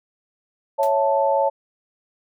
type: chord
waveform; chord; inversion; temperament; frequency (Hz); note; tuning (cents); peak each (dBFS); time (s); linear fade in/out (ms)
sine; A major; first; equal; 554.4 / 659.3 / 880; C#5 / E5 / A5; 0 / 0 / 0; -19 / -24 / -20; 0.78-1.5; 20
type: noise with exponential decay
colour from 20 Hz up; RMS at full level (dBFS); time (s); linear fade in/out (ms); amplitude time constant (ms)
white; -34; 0.83-0.95; 0; 24
effects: none